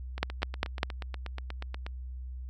two click trains, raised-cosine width 0.3 ms, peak -22 / -10 dBFS, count 15 / 4, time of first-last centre 0.18-1.865 / 0.23-0.831 s, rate 8.31 / 4.99 Hz, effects added 63 Hz sine -37 dBFS peak until 2.49 s

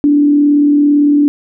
sine tone with frequency modulation, 291 Hz, D4, 16 cents flat, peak -6 dBFS, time 0.04-1.28 s, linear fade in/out 0 ms, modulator 37.8 Hz, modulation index 0.26, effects none

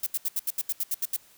violet noise bursts, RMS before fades -27 dBFS, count 11, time 0.03-1.165 s, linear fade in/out 5 ms, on 35 ms, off 75 ms, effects white hiss -57 dBFS RMS until 1.37 s

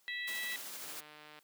harmonic tone, 653 Hz, E5, 17 cents flat, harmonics 3 / 4 / 5 / 6, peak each -38 / -48 / -49 / -45 dBFS, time 0.08-0.56 s, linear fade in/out 0 ms
white noise with tremolo, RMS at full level -44 dBFS, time 0.27-1.01 s, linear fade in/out 10 ms, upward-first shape sine, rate 13 Hz, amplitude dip 25%
click train, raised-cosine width 0.3 ms, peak -37 dBFS, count 84, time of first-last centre 0.84-1.39 s, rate 151 Hz
effects white hiss -70 dBFS RMS until 1.43 s + high-pass 200 Hz 12 dB/octave

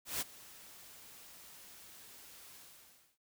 white noise with ADSR envelope, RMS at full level -35 dBFS, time 0.05-3.18 s, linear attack 160 ms, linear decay 22 ms, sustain -20 dB, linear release 630 ms, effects none

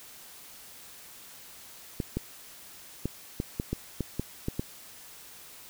clicks, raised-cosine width 3 ms, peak -16 dBFS, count 10, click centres 2.002 / 2.17 / 3.056 / 3.401 / 3.599 / 3.73 / 4.007 / 4.196 / 4.484 / 4.595 s, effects white hiss -49 dBFS RMS until 5.69 s

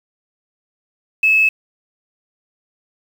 sine tone with quantisation, 2597 Hz, E7, 26 cents flat, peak -10 dBFS, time 1.23-1.49 s, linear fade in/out 5 ms, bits 6, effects none

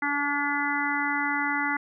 harmonic tone, 287.4 Hz, D4, 37 cents flat, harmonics 1 / 3 / 4 / 5 / 6 / 7, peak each -32 / -31 / -34 / -30 / -34 / -29 dBFS, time 0.02-1.77 s, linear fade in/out 5 ms, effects none

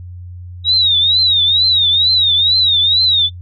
sine tone with vibrato, 3780 Hz, A#7, 23 cents sharp, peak -9 dBFS, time 0.64-3.3 s, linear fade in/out 50 ms, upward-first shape triangle, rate 2.2 Hz, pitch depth 160 cents each way, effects noise-tail reverb RT60 0.1 s tail -21 dB re dry + added 89 Hz sine -28 dBFS peak until 3.41 s

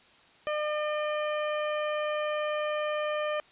harmonic tone with a mistuned harmonic, 603 Hz, D5, 46 cents sharp, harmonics 1 / 2 / 3 / 4 / 5, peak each -29 / -35 / -39 / -41 / -43 dBFS, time 0.47-3.4 s, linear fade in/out 0 ms, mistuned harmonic 5, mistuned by +28 cents, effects white hiss -58 dBFS RMS until 3.51 s + resampled to 8000 Hz

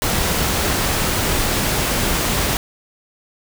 pink noise, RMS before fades -19 dBFS, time 0.02-2.57 s, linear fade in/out 0 ms, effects none

